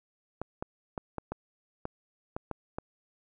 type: clicks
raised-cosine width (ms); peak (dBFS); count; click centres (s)
1; -20; 9; 0.416 / 0.625 / 0.978 / 1.183 / 1.32 / 1.854 / 2.365 / 2.513 / 2.785
effects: none